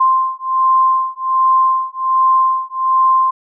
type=beating tone pair; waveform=sine; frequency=1046.5 / 1047.8 Hz; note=C6 / C6; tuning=0 / +2 cents; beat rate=1.3 Hz; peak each=-14 dBFS; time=0-3.31 s; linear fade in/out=10 ms; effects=none